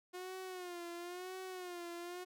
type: tone with vibrato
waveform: sawtooth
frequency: 358.8 Hz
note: F4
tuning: 47 cents sharp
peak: -40 dBFS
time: 0.13-2.25 s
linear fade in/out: 20 ms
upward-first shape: sine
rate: 0.98 Hz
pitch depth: 77 cents each way
effects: none